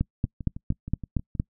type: two click trains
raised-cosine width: 5 ms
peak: -11 / -23 dBFS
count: 7 / 8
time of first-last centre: 0.01-1.399 / 0.25-1.352 s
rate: 4.32 / 6.35 Hz
effects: noise-tail reverb RT60 0.1 s tail -26 dB re dry